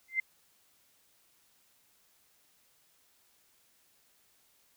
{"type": "tone with exponential growth", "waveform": "sine", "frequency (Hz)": 2081, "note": "C7", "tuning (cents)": -10, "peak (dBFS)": -23, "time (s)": [0.08, 0.2], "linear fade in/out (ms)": 5, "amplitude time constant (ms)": 26, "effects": ["white hiss -68 dBFS RMS until 4.76 s"]}